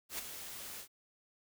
white noise with ADSR envelope, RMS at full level -38 dBFS, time 0.09-0.88 s, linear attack 99 ms, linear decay 11 ms, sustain -8 dB, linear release 82 ms, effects none

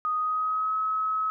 sine tone with pitch glide, 1244 to 1283.4 Hz, D#6 to E6, -1 to -47 cents, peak -24 dBFS, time 0.05-1.3 s, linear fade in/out 0 ms, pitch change +54 cents, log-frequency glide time 0.16-0.75 s, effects none

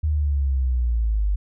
sine linear sweep, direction down, 77.78 to 48.5 Hz, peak -18 dBFS, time 0.03-1.36 s, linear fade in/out 10 ms, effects none

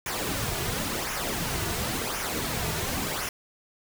pink noise with flanger, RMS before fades -30 dBFS, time 0.06-3.29 s, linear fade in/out 2 ms, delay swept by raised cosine 0.23 to 3.83 ms, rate 0.94 Hz, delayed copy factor -0.6, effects none

